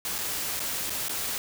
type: noise with dropouts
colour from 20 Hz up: white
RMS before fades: -31 dBFS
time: 0.05-1.38 s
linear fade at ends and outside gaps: 1 ms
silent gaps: 0.182-0.186 / 0.595-0.602 / 0.897-0.903 / 1.084-1.094 s
effects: none

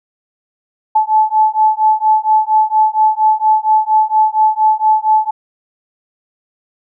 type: beating tone pair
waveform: sine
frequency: 864 / 868.3 Hz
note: A5 / A5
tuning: -32 / -23 cents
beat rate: 4.3 Hz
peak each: -12 dBFS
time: 0.95-5.31 s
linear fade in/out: 10 ms
effects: none

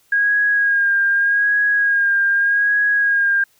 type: tone with vibrato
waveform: sine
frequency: 1631 Hz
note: G#6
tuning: 32 cents flat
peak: -13 dBFS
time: 0.12-3.44 s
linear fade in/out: 5 ms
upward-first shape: sine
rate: 0.83 Hz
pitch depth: 32 cents each way
effects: white hiss -58 dBFS RMS until 3.59 s

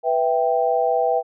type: chord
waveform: sine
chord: E minor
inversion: second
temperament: equal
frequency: 493.9 / 659.3 / 784 Hz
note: B4 / E5 / G5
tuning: 0 / 0 / 0 cents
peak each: -21 dBFS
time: 0.03-1.23 s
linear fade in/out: 50 ms
effects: none

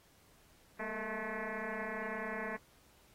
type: tone with frequency modulation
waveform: sine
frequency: 639 Hz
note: D#5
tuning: 46 cents sharp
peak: -37 dBFS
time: 0.79-2.57 s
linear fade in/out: 10 ms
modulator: 218 Hz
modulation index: 6.6
effects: pink hiss -66 dBFS RMS until 3.14 s + AAC 48 kbps

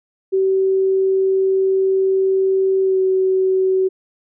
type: tone with pitch glide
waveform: sine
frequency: 382.8 to 377.5 Hz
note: G4 to F#4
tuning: -41 to +35 cents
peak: -13 dBFS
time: 0.32-3.89 s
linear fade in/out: 20 ms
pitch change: -24 cents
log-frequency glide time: 2.82-2.99 s
effects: none

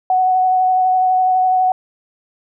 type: tone with vibrato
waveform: sine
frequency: 743 Hz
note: F#5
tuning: 7 cents sharp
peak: -11 dBFS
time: 0.1-1.72 s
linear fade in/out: 2 ms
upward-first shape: triangle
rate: 12 Hz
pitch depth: 16 cents each way
effects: none

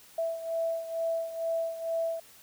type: beating tone pair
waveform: sine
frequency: 659.3 / 661.5 Hz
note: E5 / E5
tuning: 0 / +6 cents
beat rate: 2.2 Hz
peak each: -30 / -35 dBFS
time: 0.18-2.2 s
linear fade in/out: 5 ms
effects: white hiss -55 dBFS RMS until 2.42 s

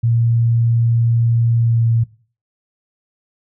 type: tone with pitch glide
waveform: sine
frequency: 116.54 to 115.27 Hz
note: A#2 to A#2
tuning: 0 to -19 cents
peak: -12 dBFS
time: 0.03-2.04 s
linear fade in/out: 10 ms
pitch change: -19 cents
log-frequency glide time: 1.59-1.84 s
effects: noise-tail reverb RT60 0.4 s tail -19 dB re dry

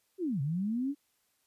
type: linear two-way sweep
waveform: sine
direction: down then up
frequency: 394.4 to 130.81 to 293.7 Hz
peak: -29 dBFS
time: 0.18-0.95 s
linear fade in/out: 50 ms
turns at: 0.41 s
effects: white hiss -74 dBFS RMS until 1.46 s + resampled to 32000 Hz

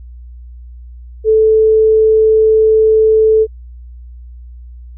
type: tone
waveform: sine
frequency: 437.9 Hz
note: A4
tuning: 8 cents flat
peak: -6 dBFS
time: 1.24-3.47 s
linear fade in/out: 50 ms
effects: added 60 Hz sine -30 dBFS peak until 4.97 s

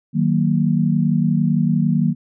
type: chord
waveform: sine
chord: D# minor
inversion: none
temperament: just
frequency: 155.56 / 186.68 / 233.3 Hz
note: D#3 / F#3 / A#3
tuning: 0 / +16 / +2 cents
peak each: -18 / -19 / -19 dBFS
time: 0.13-2.15 s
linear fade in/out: 50 ms
effects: none

